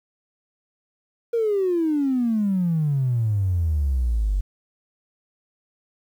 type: exponential sweep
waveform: triangle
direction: down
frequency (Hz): 475.8 to 46.25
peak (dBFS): -15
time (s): 1.33-4.41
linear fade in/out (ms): 10
effects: tanh soft clip ceiling -16 dBFS + 9-bit